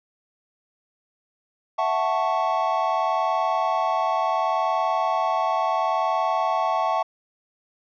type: chord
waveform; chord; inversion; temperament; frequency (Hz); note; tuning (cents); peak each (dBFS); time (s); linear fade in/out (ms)
triangle; F# minor seventh; third; equal; 659.3 / 740 / 880 / 1108.7; E5 / F#5 / A5 / C#6; 0 / 0 / 0 / 0; -24; 1.78-7.03; 10
effects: resampled to 16000 Hz